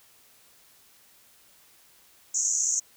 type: band-pass noise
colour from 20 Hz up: white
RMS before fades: -26 dBFS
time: 2.34-2.8 s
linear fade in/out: 10 ms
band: 6100 to 7200 Hz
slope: 96 dB/octave
effects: white hiss -58 dBFS RMS until 2.96 s